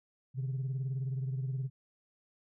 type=beating tone pair; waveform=sine; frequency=130.81 / 149.81 Hz; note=C3 / D3; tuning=0 / +35 cents; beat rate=19 Hz; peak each=-31 / -40 dBFS; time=0.34-1.7 s; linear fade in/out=50 ms; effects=tanh soft clip ceiling -29 dBFS